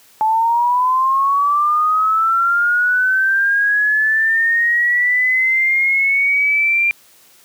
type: linear sweep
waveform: sine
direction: up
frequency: 863 to 2387 Hz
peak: -12 dBFS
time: 0.21-6.91 s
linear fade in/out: 0 ms
effects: white hiss -49 dBFS RMS until 7.44 s + high-pass 100 Hz 12 dB/octave